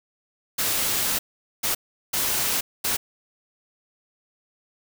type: noise bursts at uneven times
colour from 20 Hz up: white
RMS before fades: -24 dBFS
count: 4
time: 0.58-1.19 / 1.63-1.75 / 2.13-2.61 / 2.84-2.97 s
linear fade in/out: 10 ms
effects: none